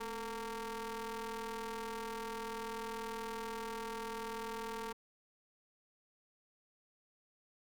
sawtooth ring-modulated tone, 233.1 Hz, A#3, in tune, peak -33 dBFS, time 0-4.93 s, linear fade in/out 10 ms, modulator 679 Hz, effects none

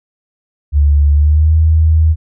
sine tone with pitch glide, 72.5 to 79.52 Hz, D2 to D#2, -22 to +38 cents, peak -6 dBFS, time 0.72-2.16 s, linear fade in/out 50 ms, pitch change +160 cents, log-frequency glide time 1.12-1.55 s, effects none

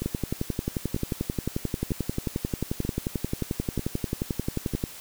two click trains, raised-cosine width 3 ms, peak -16 / -13 dBFS, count 6 / 55, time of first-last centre 0.02-4.737 / 0.06-4.839 s, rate 1.06 / 11.3 Hz, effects white hiss -43 dBFS RMS until 5 s

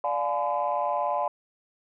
sine chord, D diminished seventh, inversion none, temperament just, 587.3 / 704.8 / 845.8 / 1014.9 Hz, D5 / F5 / Ab5 / Cb6, 0 / +16 / +31 / +47 cents, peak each -29 dBFS, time 0.04-1.28 s, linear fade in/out 2 ms, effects tanh soft clip ceiling -16 dBFS

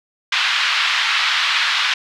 white band-pass noise, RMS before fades -18 dBFS, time 0.32-1.94 s, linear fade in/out 5 ms, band 1100 to 3800 Hz, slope 24 dB/octave, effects none

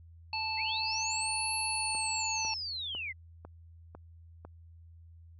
harmonic tone, 880 Hz, A5, in tune, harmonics 1 / 3 / 5, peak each -36 / -36 / -36 dBFS, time 0.33-2.54 s, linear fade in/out 2 ms
sine linear two-way sweep, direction up then down, 1969 to 11175 to 1969 Hz, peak -35 dBFS, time 0.57-3.13 s, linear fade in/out 20 ms, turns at 1.54 s
click train, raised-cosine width 1 ms, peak -32 dBFS, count 6, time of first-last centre 1.95-4.45 s, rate 2 Hz
effects added 83 Hz sine -51 dBFS peak until 5.39 s

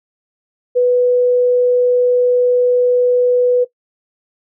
sine tone, 493.9 Hz, B4, in tune, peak -9 dBFS, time 0.75-3.65 s, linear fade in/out 20 ms, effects noise-tail reverb RT60 0.1 s tail -17 dB re dry

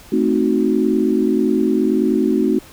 sine chord, A diminished seventh, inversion none, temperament equal, 220 / 261.6 / 311.1 / 370 Hz, A3 / C4 / Eb4 / Gb4, 0 / 0 / 0 / 0 cents, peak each -19 dBFS, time 0.12-2.59 s, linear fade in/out 5 ms, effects pink hiss -43 dBFS RMS until 2.72 s

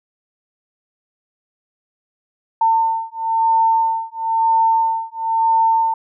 sine beating tone pair, 901 / 902 Hz, A5 / A5, +41 / +43 cents, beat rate 1 Hz, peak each -17 dBFS, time 2.61-5.94 s, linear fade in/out 5 ms, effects none

